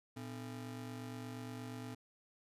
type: ring-modulated tone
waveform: 35% pulse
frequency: 184.9 Hz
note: F#3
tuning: 1 cent flat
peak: -39 dBFS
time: 0.16-1.95 s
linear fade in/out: 10 ms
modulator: 68.2 Hz
effects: resampled to 32000 Hz